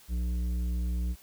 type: tone with tanh clipping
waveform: sine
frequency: 60 Hz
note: B1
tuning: 49 cents flat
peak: -29 dBFS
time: 0.08-1.16 s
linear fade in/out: 50 ms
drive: 10 dB
effects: white hiss -56 dBFS RMS until 1.22 s